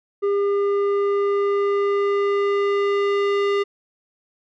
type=tone with low-pass filter sweep; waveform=square; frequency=402.3 Hz; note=G4; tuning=45 cents sharp; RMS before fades=-20 dBFS; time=0.22-3.64 s; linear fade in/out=20 ms; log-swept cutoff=920 to 2900 Hz; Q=0.91; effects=none